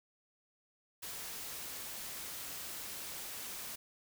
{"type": "noise", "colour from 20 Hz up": "white", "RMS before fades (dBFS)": -44, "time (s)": [1.02, 3.76], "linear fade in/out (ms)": 10, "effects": []}